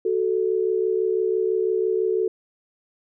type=tone pair together; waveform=sine; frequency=373 / 439 Hz; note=F#4 / A4; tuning=+14 / -4 cents; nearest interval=minor third; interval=282 cents; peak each=-22 dBFS; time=0.05-2.28 s; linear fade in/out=5 ms; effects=none